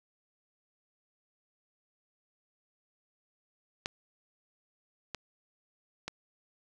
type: clicks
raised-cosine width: 0.2 ms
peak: -15 / -19 / -19 dBFS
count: 3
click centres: 3.859 / 5.147 / 6.08 s
effects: none

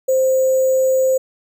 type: tone with sample-and-hold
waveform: sine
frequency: 523.3 Hz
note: C5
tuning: in tune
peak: -12 dBFS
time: 0.08-1.18 s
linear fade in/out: 10 ms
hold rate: 7350 Hz
effects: none

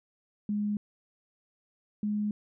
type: tone pair in turn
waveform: sine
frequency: 207.7 / 209.1 Hz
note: G#3 / G#3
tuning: 0 / +12 cents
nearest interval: unison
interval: 12 cents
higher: second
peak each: -27 / -27 dBFS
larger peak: neither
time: 0.49-0.77 / 2.03-2.31 s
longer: neither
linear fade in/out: 2 ms
effects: none

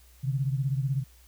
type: beating tone pair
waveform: sine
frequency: 132.7 / 148.7 Hz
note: C3 / D3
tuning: +25 / +22 cents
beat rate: 16 Hz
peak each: -26 / -31 dBFS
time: 0.23-1.04 s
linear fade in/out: 20 ms
effects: added 61 Hz sine -54 dBFS peak until 1.27 s + white hiss -60 dBFS RMS until 1.27 s

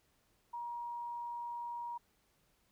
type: tone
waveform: sine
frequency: 950 Hz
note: A#5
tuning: 33 cents sharp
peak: -39 dBFS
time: 0.53-1.98 s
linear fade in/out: 10 ms
effects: pink hiss -74 dBFS RMS until 2.71 s

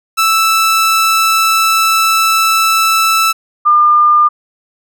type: tone pair in turn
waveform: sawtooth / sine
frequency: 1319 / 1203.5 Hz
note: E6 / D6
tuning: +1 / +42 cents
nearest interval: major second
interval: 159 cents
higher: first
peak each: -5 dBFS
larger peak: neither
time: 0.17-3.33 / 3.65-4.29 s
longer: first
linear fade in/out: 20 ms
effects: none

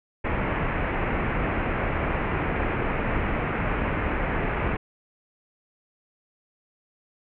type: low-pass noise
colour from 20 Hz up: pink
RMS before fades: -26 dBFS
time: 0.24-4.77 s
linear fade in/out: 10 ms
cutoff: 2500 Hz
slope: 48 dB/octave
effects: none

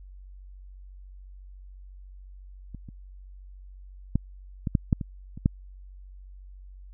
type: clicks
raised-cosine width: 5 ms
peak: -27 / -28 / -10 / -15 / -8 / -8 / -19 / -26 / -7 dBFS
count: 9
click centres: 2.747 / 2.888 / 4.156 / 4.672 / 4.752 / 4.928 / 5.012 / 5.375 / 5.459 s
effects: added 47 Hz sine -43 dBFS peak until 6.93 s

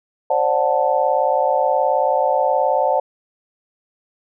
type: chord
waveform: sine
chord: D dominant seventh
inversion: third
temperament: just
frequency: 528.6 / 587.3 / 734.2 / 881 Hz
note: C5 / D5 / F#5 / A5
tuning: +18 / 0 / -14 / +2 cents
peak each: -20 dBFS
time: 0.3-3 s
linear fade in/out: 5 ms
effects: none

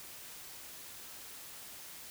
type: silence
effects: white hiss -49 dBFS RMS until 2.1 s

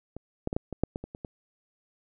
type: clicks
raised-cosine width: 2 ms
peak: -25 / -15 / -17 / -13 / -21 / -10 / -19 / -24 / -26 / -23 dBFS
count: 10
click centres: 0.166 / 0.474 / 0.529 / 0.565 / 0.727 / 0.836 / 0.959 / 1.04 / 1.149 / 1.248 s
effects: none

